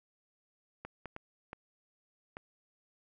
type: clicks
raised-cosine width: 0.5 ms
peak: -27 dBFS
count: 5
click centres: 0.85 / 1.057 / 1.164 / 1.531 / 2.369 s
effects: none